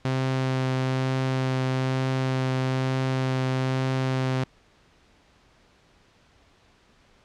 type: tone with vibrato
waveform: sawtooth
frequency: 130.81 Hz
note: C3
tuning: in tune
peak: -19 dBFS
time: 0.05-4.44 s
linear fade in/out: 2 ms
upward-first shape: triangle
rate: 1.1 Hz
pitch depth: 10 cents each way
effects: pink hiss -59 dBFS RMS until 7.24 s + low-pass 5000 Hz 12 dB/octave